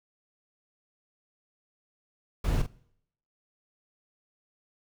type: noise with echo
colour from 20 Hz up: brown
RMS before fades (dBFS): -26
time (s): 2.44-2.62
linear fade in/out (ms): 5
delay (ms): 45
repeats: 1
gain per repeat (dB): -9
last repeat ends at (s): 2.665
effects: noise-tail reverb RT60 0.7 s tail -22 dB re dry